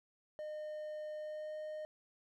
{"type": "tone with pitch glide", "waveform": "triangle", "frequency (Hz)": [610, 615], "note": ["D#5", "D#5"], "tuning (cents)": [-34, -20], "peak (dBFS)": -39, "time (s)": [0.39, 1.85], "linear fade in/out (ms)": 0, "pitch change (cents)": 14, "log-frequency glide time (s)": [1.17, 1.56], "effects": []}